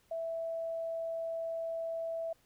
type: tone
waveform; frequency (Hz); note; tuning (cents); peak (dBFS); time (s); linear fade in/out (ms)
sine; 659; E5; -1; -34; 0.11-2.33; 5
effects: pink hiss -69 dBFS RMS until 2.45 s